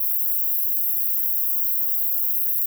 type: high-pass noise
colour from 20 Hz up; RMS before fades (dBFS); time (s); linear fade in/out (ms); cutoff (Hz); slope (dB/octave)
white; -22; 0-2.66; 5; 12000; 96
effects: none